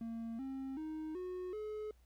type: tone with pitch steps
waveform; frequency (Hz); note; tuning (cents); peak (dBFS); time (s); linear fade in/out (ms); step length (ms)
triangle; 228.6 / 267.2 / 312.3 / 365 / 426.6; A#3 / C4 / D#4 / F#4 / G#4; -34 / +36 / +7 / -24 / +46; -38; 0.01-1.91; 2; 380
effects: added 60 Hz sine -63 dBFS peak until 2.05 s + pink hiss -75 dBFS RMS until 2.05 s